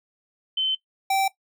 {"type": "tone pair in turn", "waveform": ["sine", "square"], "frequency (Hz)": [3071, 776.4], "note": ["G7", "G5"], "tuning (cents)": [-36, -17], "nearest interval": "2 octaves", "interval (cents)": 2381, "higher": "first", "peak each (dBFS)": [-21, -20], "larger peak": "second", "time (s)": [[0.57, 0.75], [1.1, 1.28]], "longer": "neither", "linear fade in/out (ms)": 5, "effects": ["noise-tail reverb RT60 0.1 s tail -17 dB re dry"]}